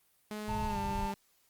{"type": "tone with pitch glide", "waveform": "sawtooth", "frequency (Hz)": [211.9, 198.86], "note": ["G#3", "G3"], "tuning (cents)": [35, 25], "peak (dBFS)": -33, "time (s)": [0.31, 1.14], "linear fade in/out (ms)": 0, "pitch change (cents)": -110, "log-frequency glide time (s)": [0.67, 0.78]}
{"type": "low-pass noise", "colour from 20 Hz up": "pink", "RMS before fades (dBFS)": -39, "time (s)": [0.47, 1.08], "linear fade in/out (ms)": 20, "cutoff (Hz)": 140, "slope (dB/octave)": 24}
{"type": "tone with vibrato", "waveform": "triangle", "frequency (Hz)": 888, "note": "A5", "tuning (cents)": 16, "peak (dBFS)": -33, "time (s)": [0.48, 1.13], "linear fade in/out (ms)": 20, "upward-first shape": "square", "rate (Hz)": 19, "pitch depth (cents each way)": 12}
{"effects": ["white hiss -70 dBFS RMS until 1.49 s", "Opus 32 kbps"]}